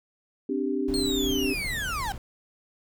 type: chord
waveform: sine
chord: C suspended second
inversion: none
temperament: equal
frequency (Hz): 261.6 / 293.7 / 392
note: C4 / D4 / G4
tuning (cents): 0 / 0 / 0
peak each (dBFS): -29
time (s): 0.49-1.54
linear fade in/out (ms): 5
type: noise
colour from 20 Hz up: brown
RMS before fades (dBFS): -36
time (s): 0.88-2.18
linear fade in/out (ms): 2
type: linear sweep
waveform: 35% pulse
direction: down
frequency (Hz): 4311 to 747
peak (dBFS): -27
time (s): 0.94-2.12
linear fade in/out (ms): 0
effects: none